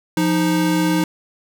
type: tone pair together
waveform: square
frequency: 174.6 / 311.1 Hz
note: F3 / D#4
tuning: 0 / 0 cents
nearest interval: minor seventh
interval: 1000 cents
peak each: -20 / -18 dBFS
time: 0.17-1.04 s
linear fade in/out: 2 ms
effects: none